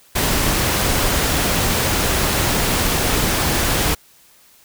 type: noise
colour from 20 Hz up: pink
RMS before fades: -18 dBFS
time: 0.15-3.95 s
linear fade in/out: 10 ms
effects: white hiss -51 dBFS RMS until 4.64 s